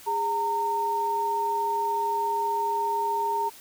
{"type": "tone pair together", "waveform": "sine", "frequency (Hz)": [410.1, 916.7], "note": ["G#4", "A#5"], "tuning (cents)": [-22, -29], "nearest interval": "octave + major second", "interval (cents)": 1393, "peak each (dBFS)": [-32, -24], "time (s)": [0.06, 3.5], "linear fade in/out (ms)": 20, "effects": ["white hiss -48 dBFS RMS until 3.6 s"]}